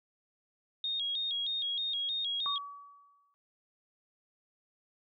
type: tone with vibrato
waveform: sine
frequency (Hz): 3491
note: A7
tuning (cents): -14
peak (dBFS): -31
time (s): 0.84-2.58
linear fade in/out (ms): 2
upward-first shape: square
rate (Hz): 3.2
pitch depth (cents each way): 98
type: tone with exponential decay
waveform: sine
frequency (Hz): 1139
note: C#6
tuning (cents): +47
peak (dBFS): -32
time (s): 2.46-3.34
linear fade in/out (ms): 0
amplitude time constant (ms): 190
effects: none